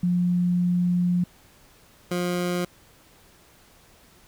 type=tone pair in turn; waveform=sine / 20% pulse; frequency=177.3 / 177.3 Hz; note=F3 / F3; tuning=+26 / +26 cents; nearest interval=unison; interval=0 cents; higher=neither; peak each=-19 dBFS; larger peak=neither; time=0.03-1.24 / 2.11-2.65 s; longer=first; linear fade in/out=5 ms; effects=pink hiss -55 dBFS RMS until 4.27 s